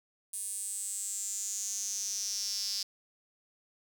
sawtooth tone with high-pass filter sweep, 200 Hz, G3, 35 cents sharp, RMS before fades -36 dBFS, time 0.33-2.83 s, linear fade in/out 5 ms, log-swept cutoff 9200 to 5000 Hz, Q 7.1, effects none

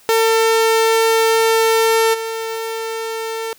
sawtooth tone with level steps, 449.8 Hz, A4, 38 cents sharp, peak -8 / -18 dBFS, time 0.09-3.53 s, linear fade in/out 0 ms, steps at 2.13 s, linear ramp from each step 20 ms, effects white hiss -49 dBFS RMS until 3.58 s

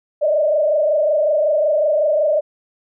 sine tone with frequency modulation, 606 Hz, D#5, 46 cents flat, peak -13 dBFS, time 0.21-2.41 s, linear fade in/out 20 ms, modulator 25.4 Hz, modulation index 1.3, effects none

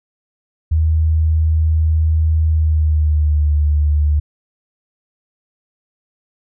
sine tone with pitch glide, 79.2 to 74.32 Hz, D#2 to D2, +31 to +21 cents, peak -11 dBFS, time 0.71-4.2 s, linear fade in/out 10 ms, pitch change -110 cents, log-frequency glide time 2.49-3.49 s, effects none

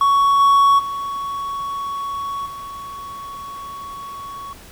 triangle tone with level steps, 1116 Hz, C#6, 11 cents sharp, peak -10 / -8 / -21 / -28 dBFS, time 0.01-4.53 s, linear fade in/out 2 ms, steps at 0.39 / 0.78 / 2.45 s, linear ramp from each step 20 ms, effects pink hiss -43 dBFS RMS until 4.71 s

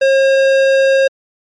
sine tone with tanh clipping, 539 Hz, C#5, 49 cents flat, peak -10 dBFS, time 0.01-1.08 s, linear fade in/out 10 ms, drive 16 dB, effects MP3 48 kbps

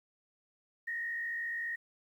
sine tone with frequency modulation, 1864.7 Hz, A#6, in tune, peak -34 dBFS, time 0.87-1.76 s, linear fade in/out 10 ms, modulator 54.3 Hz, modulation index 0.77, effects 11-bit

